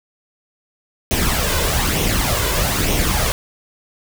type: noise with flanger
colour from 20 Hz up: pink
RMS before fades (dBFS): -18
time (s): 1.11-3.32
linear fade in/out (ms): 0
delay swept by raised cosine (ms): 0.32 to 2.02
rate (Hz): 1.1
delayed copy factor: +0.55
effects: none